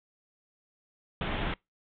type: low-pass noise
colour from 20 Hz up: pink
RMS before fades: -32 dBFS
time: 1.21-1.54 s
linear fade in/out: 2 ms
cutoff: 3600 Hz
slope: 96 dB/octave
effects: noise-tail reverb RT60 0.2 s tail -25 dB re dry